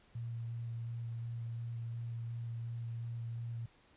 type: tone with vibrato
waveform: sine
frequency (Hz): 116.54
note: A#2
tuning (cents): 0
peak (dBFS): -38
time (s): 0.15-3.66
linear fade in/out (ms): 5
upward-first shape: square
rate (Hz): 2.8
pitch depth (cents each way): 9
effects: pink hiss -66 dBFS RMS until 3.96 s + resampled to 8000 Hz